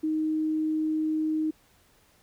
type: tone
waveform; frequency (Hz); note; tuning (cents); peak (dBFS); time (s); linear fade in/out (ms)
sine; 312.1; D#4; +5; -24; 0.03-1.51; 10
effects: pink hiss -62 dBFS RMS until 2.22 s